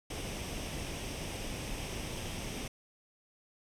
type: noise with comb filter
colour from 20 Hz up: pink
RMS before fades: -39 dBFS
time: 0.1-2.68 s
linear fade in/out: 5 ms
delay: 0.35 ms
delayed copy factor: +0.5
effects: low-pass 10000 Hz 12 dB/octave